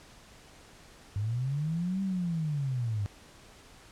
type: linear two-way sweep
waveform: sine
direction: up then down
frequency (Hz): 98 to 196 to 98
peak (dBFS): -28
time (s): 1.16-3.06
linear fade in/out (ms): 0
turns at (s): 2.02
effects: pink hiss -54 dBFS RMS until 3.91 s + low-pass 9000 Hz 12 dB/octave